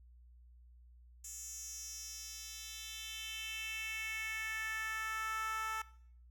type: tone with high-pass filter sweep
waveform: 10% pulse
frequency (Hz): 440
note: A4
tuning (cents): 0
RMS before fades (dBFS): -42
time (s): 1.24-5.82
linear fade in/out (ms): 5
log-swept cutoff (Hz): 7400 to 1100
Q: 3.2
effects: noise-tail reverb RT60 0.6 s tail -20 dB re dry + added 60 Hz sine -57 dBFS peak until 6.3 s